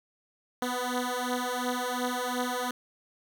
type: beating tone pair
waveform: 10% pulse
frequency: 246.9 / 249.7 Hz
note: B3 / B3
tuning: 0 / +19 cents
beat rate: 2.8 Hz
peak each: -24 / -23 dBFS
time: 0.62-2.71 s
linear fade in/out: 2 ms
effects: none